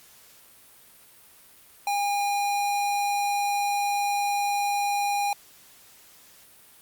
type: tone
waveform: square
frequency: 811 Hz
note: G#5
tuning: 41 cents flat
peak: -24 dBFS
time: 1.87-5.33 s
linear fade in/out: 2 ms
effects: white hiss -53 dBFS RMS until 6.81 s + Opus 48 kbps